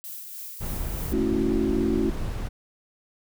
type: noise with tremolo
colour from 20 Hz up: violet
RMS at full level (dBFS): -37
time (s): 0.04-1.13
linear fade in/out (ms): 0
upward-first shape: sine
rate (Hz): 3.3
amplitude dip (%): 30
type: noise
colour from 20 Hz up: brown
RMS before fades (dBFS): -30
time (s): 0.6-2.49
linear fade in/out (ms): 20
type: chord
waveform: sine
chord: F# minor seventh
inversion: first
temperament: equal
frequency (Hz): 220 / 277.2 / 329.6 / 370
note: A3 / C#4 / E4 / F#4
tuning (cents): 0 / 0 / 0 / 0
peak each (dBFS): -27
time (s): 1.12-2.1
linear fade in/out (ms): 5
effects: none